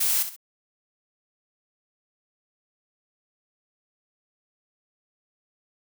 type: noise with echo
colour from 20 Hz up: blue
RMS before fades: -23 dBFS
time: 0-0.23 s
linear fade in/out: 10 ms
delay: 67 ms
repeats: 2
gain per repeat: -10 dB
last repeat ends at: 0.364 s
effects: none